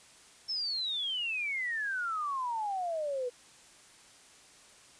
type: exponential sweep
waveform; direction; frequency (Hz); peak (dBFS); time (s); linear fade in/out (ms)
sine; down; 5380 to 480.9; -31; 0.48-3.3; 20
effects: white hiss -57 dBFS RMS until 4.99 s + resampled to 22050 Hz